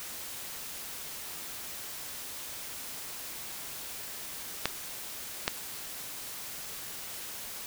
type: clicks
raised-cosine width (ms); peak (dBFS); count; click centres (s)
0.2; -8; 2; 4.656 / 5.479
effects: white hiss -41 dBFS RMS until 7.66 s